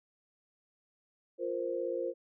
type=chord; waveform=sine; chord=F suspended fourth; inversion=none; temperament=equal; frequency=349.2 / 466.2 / 523.3 Hz; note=F4 / Bb4 / C5; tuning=0 / 0 / 0 cents; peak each=-37 / -37 / -35 dBFS; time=1.38-2.14 s; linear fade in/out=50 ms; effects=none